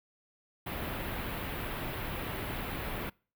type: band-stop noise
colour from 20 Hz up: pink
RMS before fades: -37 dBFS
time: 0.66-3.1 s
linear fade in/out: 10 ms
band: 3300 to 13000 Hz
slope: 24 dB/octave
effects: noise-tail reverb RT60 0.4 s tail -26 dB re dry